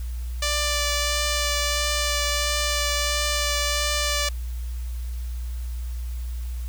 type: tone with vibrato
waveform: 5% pulse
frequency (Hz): 587.3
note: D5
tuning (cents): 0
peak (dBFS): -11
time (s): 0.42-4.29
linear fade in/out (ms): 5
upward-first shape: triangle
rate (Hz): 1.5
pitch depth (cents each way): 13
effects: added 60 Hz sine -27 dBFS peak until 6.68 s + white hiss -49 dBFS RMS until 6.68 s